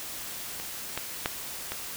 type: clicks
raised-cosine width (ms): 0.3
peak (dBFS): -21 / -14 / -10 / -16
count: 4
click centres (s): 0.599 / 0.976 / 1.259 / 1.72
effects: white hiss -38 dBFS RMS until 1.96 s